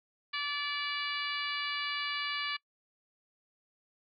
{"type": "harmonic tone", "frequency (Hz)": 579, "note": "D5", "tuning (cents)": -25, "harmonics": [2, 3, 4, 5, 6, 7, 8], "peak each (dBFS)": [-39, -39, -38, -40, -43, -43, -44], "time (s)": [0.33, 2.57], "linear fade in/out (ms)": 10, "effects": ["noise-tail reverb RT60 0.1 s tail -24 dB re dry"]}